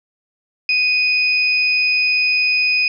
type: tone pair together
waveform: sine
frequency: 2489 / 5027 Hz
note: D#7 / D#8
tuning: 0 / +17 cents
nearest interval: octave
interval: 1217 cents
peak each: -14 / -21 dBFS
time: 0.69-2.88 s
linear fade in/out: 2 ms
effects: none